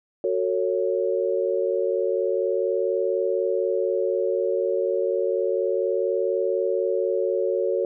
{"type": "chord", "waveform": "sine", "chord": "F# minor", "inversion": "none", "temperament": "equal with one note detuned", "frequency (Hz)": [370, 450.3, 554.4], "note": ["F#4", "A4", "C#5"], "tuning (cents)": [0, 40, 0], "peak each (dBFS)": -25, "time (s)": [0.24, 7.85], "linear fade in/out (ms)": 2, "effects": []}